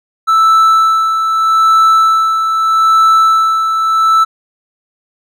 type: tone with tremolo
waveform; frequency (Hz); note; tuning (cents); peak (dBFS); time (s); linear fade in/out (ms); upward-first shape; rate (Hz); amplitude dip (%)
triangle; 1318.5; E6; 0; -3; 0.27-4.25; 20; sine; 0.8; 50
effects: none